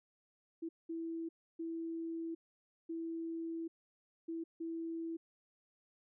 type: tone bursts at uneven times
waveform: sine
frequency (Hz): 329.6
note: E4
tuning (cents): 0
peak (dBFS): -38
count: 6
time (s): 0.62-0.69 / 0.89-1.29 / 1.59-2.35 / 2.89-3.68 / 4.28-4.44 / 4.6-5.17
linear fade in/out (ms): 10
effects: none